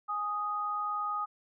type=tone pair together; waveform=sine; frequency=830.6 / 1244.5 Hz; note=G#5 / D#6; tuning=0 / 0 cents; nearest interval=perfect fifth; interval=700 cents; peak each=-38 / -31 dBFS; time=0.08-1.26 s; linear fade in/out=20 ms; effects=none